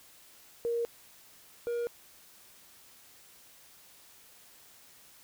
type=tone pair in turn; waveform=sine / triangle; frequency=468.9 / 474.3 Hz; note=A#4 / A#4; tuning=+10 / +30 cents; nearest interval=unison; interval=20 cents; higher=second; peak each=-28 dBFS; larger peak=neither; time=0.65-0.85 / 1.67-1.87 s; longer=neither; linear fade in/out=0 ms; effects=white hiss -57 dBFS RMS until 5.23 s